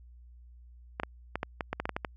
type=clicks; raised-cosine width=0.5 ms; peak=-16 dBFS; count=11; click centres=0.999 / 1.034 / 1.356 / 1.431 / 1.608 / 1.73 / 1.8 / 1.855 / 1.893 / 1.965 / 2.048 s; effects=added 60 Hz sine -50 dBFS peak until 2.16 s